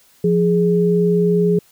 sine tone pair together, 174.38 / 416.9 Hz, F3 / G#4, -2 / +7 cents, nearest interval octave + minor third, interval 1509 cents, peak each -15 dBFS, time 0.24-1.59 s, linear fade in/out 5 ms, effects white hiss -53 dBFS RMS until 1.71 s

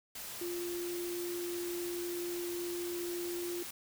sine tone in noise, 349.2 Hz, F4, in tune, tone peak -36 dBFS, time 0.41-3.63 s, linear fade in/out 5 ms, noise white, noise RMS -44 dBFS, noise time 0.15-3.71 s, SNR +5 dB, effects none

